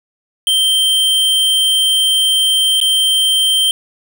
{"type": "tone with dropouts", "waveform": "square", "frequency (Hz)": 3136, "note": "G7", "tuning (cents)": 0, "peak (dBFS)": -11, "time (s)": [0.47, 3.71], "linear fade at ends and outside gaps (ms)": 1, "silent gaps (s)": [2.802, 2.813], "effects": ["8-bit"]}